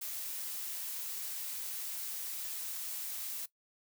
blue noise, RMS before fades -40 dBFS, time 0.01-3.46 s, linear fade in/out 10 ms, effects noise-tail reverb RT60 0.1 s tail -18 dB re dry

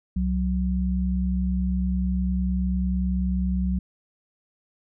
sine tone pair together, 65.41 / 185 Hz, C2 / F#3, 0 / 0 cents, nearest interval octave + tritone, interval 1800 cents, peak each -24 dBFS, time 0.16-3.79 s, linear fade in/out 5 ms, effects none

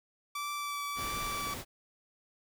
sawtooth tone with vibrato, 1159 Hz, D6, 23 cents flat, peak -31 dBFS, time 0.35-1.54 s, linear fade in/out 5 ms, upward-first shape triangle, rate 1.5 Hz, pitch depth 15 cents each way
pink noise, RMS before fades -41 dBFS, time 0.95-1.65 s, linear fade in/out 50 ms
effects none

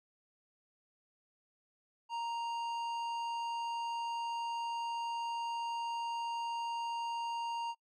sine tone with tanh clipping, 932.3 Hz, A#5, in tune, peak -37 dBFS, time 2.09-7.75 s, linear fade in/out 50 ms, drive 12 dB, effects noise-tail reverb RT60 0.1 s tail -26 dB re dry

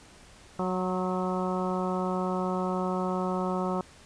harmonic tone with a mistuned harmonic, 184.3 Hz, F#3, 7 cents flat, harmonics 1 / 2 / 3 / 4 / 5 / 6 / 7, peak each -30 / -33 / -35 / -36 / -37 / -38 / -38 dBFS, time 0.59-3.81 s, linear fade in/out 2 ms, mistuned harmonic 6, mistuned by -27 cents, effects pink hiss -53 dBFS RMS until 4.05 s + resampled to 22050 Hz

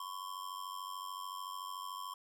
square ring-modulated tone, 1063 Hz, C6, 27 cents sharp, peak -39 dBFS, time 0-2.14 s, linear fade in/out 2 ms, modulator 46.8 Hz, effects none

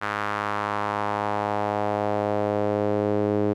sawtooth tone with band-pass filter sweep, 103.83 Hz, G#2, in tune, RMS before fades -25 dBFS, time 0.01-3.54 s, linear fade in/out 20 ms, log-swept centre 1400 to 390 Hz, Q 2, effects none

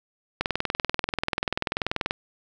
click train, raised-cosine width 0.3 ms, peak -8 dBFS, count 36, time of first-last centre 0.41-2.109 s, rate 20.6 Hz, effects none

